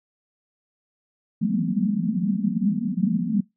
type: band-pass noise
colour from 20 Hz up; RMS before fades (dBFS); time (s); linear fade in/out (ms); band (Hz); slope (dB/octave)
white; -23; 1.41-3.41; 10; 170 to 240; 96
effects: noise-tail reverb RT60 0.2 s tail -24 dB re dry